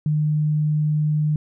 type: tone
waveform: sine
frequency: 151.7 Hz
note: D#3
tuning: 44 cents flat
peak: -17 dBFS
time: 0.06-1.36 s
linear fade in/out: 2 ms
effects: none